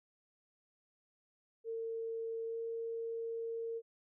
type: tone with pitch glide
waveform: sine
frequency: 454.1 to 457.8 Hz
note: A#4 to A#4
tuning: -45 to -31 cents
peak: -37 dBFS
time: 1.64-3.82 s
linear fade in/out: 50 ms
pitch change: +14 cents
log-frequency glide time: 2.46-2.57 s
effects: none